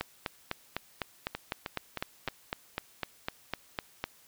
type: two click trains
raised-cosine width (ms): 0.3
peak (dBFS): -18 / -15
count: 4 / 17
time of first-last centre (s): 1.35-2.285 / 0.01-4.04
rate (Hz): 3.21 / 3.97
effects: white hiss -60 dBFS RMS until 4.27 s